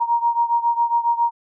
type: beating tone pair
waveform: sine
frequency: 937 / 944.3 Hz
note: A#5 / A#5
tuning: +9 / +22 cents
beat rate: 7.3 Hz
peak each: -18 / -21 dBFS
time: 0-1.31 s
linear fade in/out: 20 ms
effects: none